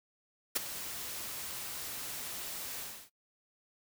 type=noise with ADSR envelope; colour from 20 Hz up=white; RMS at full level=-28 dBFS; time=0.55-3.1 s; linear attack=14 ms; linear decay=16 ms; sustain=-13 dB; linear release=300 ms; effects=noise-tail reverb RT60 0.1 s tail -21 dB re dry